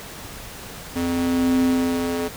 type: tone with high-pass filter sweep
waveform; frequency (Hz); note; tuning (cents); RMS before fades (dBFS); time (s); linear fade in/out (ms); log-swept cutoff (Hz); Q
square; 85.9; F2; -28; -21; 0.95-2.29; 20; 190 to 350; 4.7
effects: pink hiss -37 dBFS RMS until 2.36 s

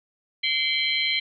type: tone cluster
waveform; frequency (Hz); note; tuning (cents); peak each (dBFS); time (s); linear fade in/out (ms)
sine; 2077 / 2301 / 3084 / 3234 / 4079; C7 / D7 / G7 / G#7 / C8; -13 / -36 / -29 / -47 / -45; -28; 0.43-1.2; 10
effects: none

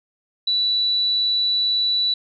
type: tone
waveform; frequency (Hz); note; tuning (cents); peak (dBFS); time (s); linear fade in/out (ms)
sine; 3951; B7; 0; -17; 0.47-2.14; 5
effects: none

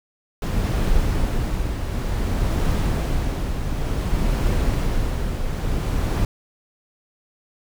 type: noise with tremolo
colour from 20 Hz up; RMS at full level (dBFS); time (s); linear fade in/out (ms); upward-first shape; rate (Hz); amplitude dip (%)
brown; -19; 0.42-6.25; 2; triangle; 0.55; 50
effects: none

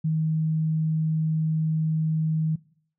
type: tone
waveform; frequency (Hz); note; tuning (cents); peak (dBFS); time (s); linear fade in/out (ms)
sine; 158; D#3; +27; -21; 0.04-2.56; 10
effects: noise-tail reverb RT60 0.6 s tail -21 dB re dry

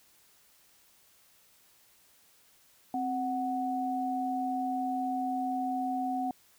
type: tone pair together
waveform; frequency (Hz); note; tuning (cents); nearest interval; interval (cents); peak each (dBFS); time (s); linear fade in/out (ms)
sine; 261.6 / 740.9; C4 / F#5; 0 / +2; octave + tritone; 1802; -33 / -31; 2.94-6.31; 2
effects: white hiss -63 dBFS RMS until 6.58 s

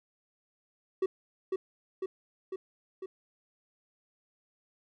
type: tone with echo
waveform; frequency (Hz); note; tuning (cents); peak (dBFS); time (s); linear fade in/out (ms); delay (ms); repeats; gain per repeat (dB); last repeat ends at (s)
triangle; 379.5; F#4; +44; -23; 1.02-1.06; 5; 500; 4; -3; 3.06
effects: none

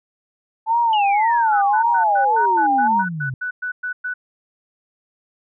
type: tone with vibrato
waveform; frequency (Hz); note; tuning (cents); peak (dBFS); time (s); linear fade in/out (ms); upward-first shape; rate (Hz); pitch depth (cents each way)
sine; 868; A5; -24; -14; 0.66-3.05; 50; sine; 1.8; 150
type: exponential sweep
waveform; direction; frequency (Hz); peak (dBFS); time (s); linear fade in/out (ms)
sine; down; 2985 to 125.7; -24; 0.93-3.34; 2
type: tone bursts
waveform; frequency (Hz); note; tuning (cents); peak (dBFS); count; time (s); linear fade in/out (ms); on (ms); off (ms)
sine; 1487; F#6; +8; -22; 13; 1.52-4.14; 10; 100; 110
effects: none

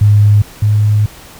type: tone pair in turn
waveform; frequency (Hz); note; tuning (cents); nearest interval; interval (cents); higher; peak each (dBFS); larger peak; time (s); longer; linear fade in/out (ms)
sine; 103.83 / 105.28; G#2 / G#2; 0 / +24; unison; 24; second; -4 / -7; first; 0.01-0.42 / 0.62-1.06; second; 5
effects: pink hiss -36 dBFS RMS until 1.39 s

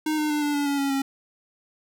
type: tone with pitch steps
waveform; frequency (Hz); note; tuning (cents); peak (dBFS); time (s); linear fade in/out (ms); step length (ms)
square; 309 / 303.5 / 298.1 / 292.8 / 287.6 / 282.5 / 277.5 / 272.6; D#4 / D#4 / D4 / D4 / D4 / C#4 / C#4 / C#4; -12 / -43 / +26 / -5 / -36 / +33 / +2 / -29; -23; 0.06-1.02; 5; 120
effects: none

